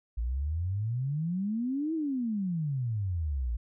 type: exponential two-way sweep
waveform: sine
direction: up then down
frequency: 55 to 329.6 to 55 Hz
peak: -28 dBFS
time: 0.17-3.57 s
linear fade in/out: 10 ms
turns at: 1.94 s
effects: none